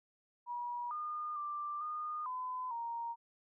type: tone with pitch steps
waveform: sine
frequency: 964 / 1217 / 1181 / 1223 / 1012 / 933 Hz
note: B5 / D#6 / D6 / D#6 / B5 / A#5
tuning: -42 / -39 / +9 / -30 / +42 / +1 cents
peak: -37 dBFS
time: 0.46-3.16 s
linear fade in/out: 50 ms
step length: 450 ms
effects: none